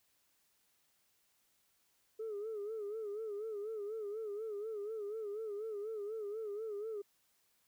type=tone with vibrato; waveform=sine; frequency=425.1 Hz; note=G#4; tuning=40 cents sharp; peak=-37 dBFS; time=2.19-7.02 s; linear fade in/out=10 ms; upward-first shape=sine; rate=4.1 Hz; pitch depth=96 cents each way; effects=tanh soft clip ceiling -36 dBFS + white hiss -75 dBFS RMS until 7.67 s